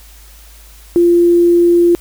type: tone with quantisation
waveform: sine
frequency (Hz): 345.6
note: F4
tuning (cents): -18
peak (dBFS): -6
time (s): 0.96-1.95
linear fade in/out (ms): 0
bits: 6
effects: added 52 Hz sine -38 dBFS peak until 2 s + white hiss -43 dBFS RMS until 2 s